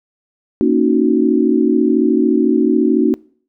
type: chord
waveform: sine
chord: D# minor seventh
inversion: second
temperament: equal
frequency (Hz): 233.1 / 277.2 / 311.1 / 370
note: A#3 / C#4 / D#4 / F#4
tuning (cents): 0 / 0 / 0 / 0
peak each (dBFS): -16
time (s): 0.61-3.14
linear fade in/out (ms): 0
effects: noise-tail reverb RT60 0.5 s tail -24 dB re dry

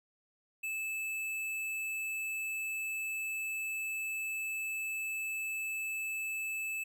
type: tone with tanh clipping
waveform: sine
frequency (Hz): 2620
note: E7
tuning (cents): -11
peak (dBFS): -36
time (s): 0.63-6.84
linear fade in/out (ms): 10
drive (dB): 15
effects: none

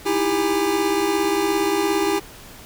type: tone cluster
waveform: square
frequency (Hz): 315.2 / 332.4 / 397.7 / 821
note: D#4 / E4 / G4 / G#5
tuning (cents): +23 / +15 / +25 / -20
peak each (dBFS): -27 / -25 / -22 / -27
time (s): 0.05-2.2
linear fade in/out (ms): 20
effects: pink hiss -42 dBFS RMS until 2.65 s

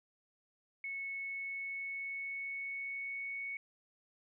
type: tone with pitch glide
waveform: sine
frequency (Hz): 2202 to 2221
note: C#7 to C#7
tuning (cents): -12 to +3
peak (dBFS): -38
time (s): 0.84-3.57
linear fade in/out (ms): 2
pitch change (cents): +15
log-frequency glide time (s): 1.09-3.39
effects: none

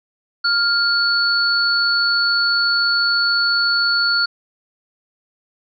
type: tone pair together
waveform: sine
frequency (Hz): 1402 / 4433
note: F6 / C#8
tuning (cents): +6 / -1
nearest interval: octave + minor sixth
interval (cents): 1993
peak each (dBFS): -17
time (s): 0.44-4.26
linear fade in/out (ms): 10
effects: none

